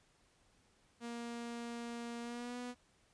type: tone with pitch glide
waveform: sawtooth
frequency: 235.6 to 245.6 Hz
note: A#3 to B3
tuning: +19 to -9 cents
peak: -38 dBFS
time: 1-2.75 s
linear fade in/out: 50 ms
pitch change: +72 cents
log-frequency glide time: 2.21-2.58 s
effects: pink hiss -71 dBFS RMS until 3.13 s + resampled to 22050 Hz